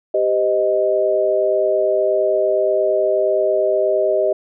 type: chord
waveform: sine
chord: C minor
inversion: second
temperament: equal with one note detuned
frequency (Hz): 392 / 513.7 / 622.3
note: G4 / C5 / Eb5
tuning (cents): 0 / -32 / 0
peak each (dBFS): -19 / -22 / -16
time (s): 0.14-4.33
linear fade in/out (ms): 5
effects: none